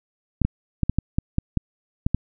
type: clicks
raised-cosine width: 5 ms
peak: -7 dBFS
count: 10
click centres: 0.417 / 0.45 / 0.833 / 0.896 / 0.986 / 1.185 / 1.384 / 1.573 / 2.065 / 2.146 s
effects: none